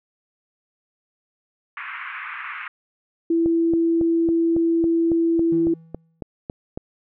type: band-pass noise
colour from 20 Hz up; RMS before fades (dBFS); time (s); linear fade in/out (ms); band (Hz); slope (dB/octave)
pink; -33; 1.77-2.68; 2; 1100 to 2500; 48
type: tone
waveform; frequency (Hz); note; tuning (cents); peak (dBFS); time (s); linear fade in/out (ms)
sine; 332.5; E4; +15; -16; 3.3-5.74; 5
type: click train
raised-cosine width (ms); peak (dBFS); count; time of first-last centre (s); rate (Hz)
2; -16; 13; 3.46-6.775; 3.62
type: tone with exponential decay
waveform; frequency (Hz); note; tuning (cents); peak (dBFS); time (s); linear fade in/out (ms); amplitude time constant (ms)
triangle; 163.3; E3; -16; -25; 5.52-6.21; 2; 150
effects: none